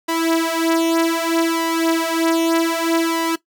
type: tone with flanger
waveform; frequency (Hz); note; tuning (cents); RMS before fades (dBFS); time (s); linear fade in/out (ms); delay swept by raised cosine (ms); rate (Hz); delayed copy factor
sawtooth; 329.6; E4; 0; -18; 0.08-3.36; 10; 2 to 6.4; 0.64; +0.85
effects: noise-tail reverb RT60 0.1 s tail -17 dB re dry